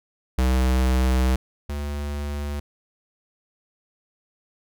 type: tone pair in turn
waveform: square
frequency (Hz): 64 / 72.56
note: C2 / D2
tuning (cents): -38 / -20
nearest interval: major second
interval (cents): 218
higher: second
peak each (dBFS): -18 / -27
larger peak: first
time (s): 0.38-1.36 / 1.69-2.6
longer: first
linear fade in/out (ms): 5
effects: none